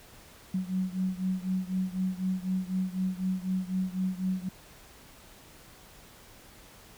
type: beating tone pair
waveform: sine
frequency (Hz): 185 / 189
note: F#3 / F#3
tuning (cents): 0 / +37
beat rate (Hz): 4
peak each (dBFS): -30 / -32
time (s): 0.54-4.49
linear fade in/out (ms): 5
effects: pink hiss -53 dBFS RMS until 6.97 s